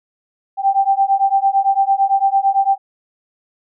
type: beating tone pair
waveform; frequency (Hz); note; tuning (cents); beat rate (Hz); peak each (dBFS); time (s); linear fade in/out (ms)
sine; 780 / 788.9; G5 / G5; -9 / +11; 8.9; -15; 0.57-2.78; 50
effects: none